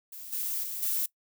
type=noise with level steps; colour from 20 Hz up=violet; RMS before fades=-43 / -32 / -36 / -29 dBFS; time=0.12-1.06 s; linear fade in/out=5 ms; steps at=0.32 / 0.63 / 0.82 s; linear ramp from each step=10 ms; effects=noise-tail reverb RT60 0.1 s tail -21 dB re dry